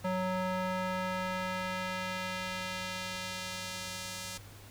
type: tone with band-pass filter sweep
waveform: square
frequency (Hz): 185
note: F#3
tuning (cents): 0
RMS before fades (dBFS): -36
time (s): 0.04-4.38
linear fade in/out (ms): 10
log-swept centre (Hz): 770 to 6700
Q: 0.73
effects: added 101 Hz sine -51 dBFS peak until 4.7 s + pink hiss -54 dBFS RMS until 4.7 s